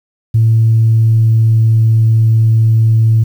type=tone with pitch glide; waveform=sine; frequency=112.6 to 111.95 Hz; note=A2 to A2; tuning=+40 to +30 cents; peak=-5 dBFS; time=0.34-3.24 s; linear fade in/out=10 ms; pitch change=-10 cents; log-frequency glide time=0.61-1.67 s; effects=tanh soft clip ceiling -2 dBFS + 7-bit